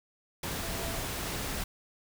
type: tone in noise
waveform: sine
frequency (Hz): 665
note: E5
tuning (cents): +15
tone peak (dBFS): -43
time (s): 0.63-0.99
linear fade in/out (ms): 5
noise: pink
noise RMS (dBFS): -35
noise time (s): 0.43-1.64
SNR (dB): -11
effects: none